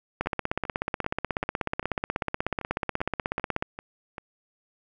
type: two click trains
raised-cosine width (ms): 0.5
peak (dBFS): -21 / -11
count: 11 / 57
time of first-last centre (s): 0.26-4.182 / 0.21-3.625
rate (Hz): 2.55 / 16.4
effects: none